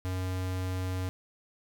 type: tone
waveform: square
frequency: 92.5 Hz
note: F#2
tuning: in tune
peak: -31 dBFS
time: 0.05-1.09 s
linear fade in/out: 0 ms
effects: 12-bit